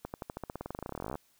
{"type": "accelerating click train", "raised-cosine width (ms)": 1, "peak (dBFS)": -23, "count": 29, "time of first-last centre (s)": [0.05, 1.155], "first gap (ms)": 89, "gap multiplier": 0.93, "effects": ["white hiss -68 dBFS RMS until 1.39 s"]}